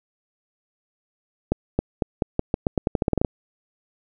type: accelerating click train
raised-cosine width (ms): 2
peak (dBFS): -6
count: 16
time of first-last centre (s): 1.52-3.248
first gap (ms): 270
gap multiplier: 0.86
effects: none